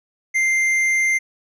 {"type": "tone with tanh clipping", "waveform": "triangle", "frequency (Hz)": 2093, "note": "C7", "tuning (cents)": 0, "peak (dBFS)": -17, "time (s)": [0.34, 1.19], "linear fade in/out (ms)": 20, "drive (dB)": 12, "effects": []}